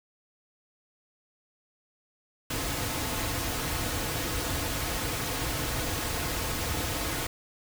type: noise with comb filter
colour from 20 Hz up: pink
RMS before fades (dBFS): -31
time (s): 2.5-7.27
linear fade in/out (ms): 5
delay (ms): 5.1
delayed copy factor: -0.5
effects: none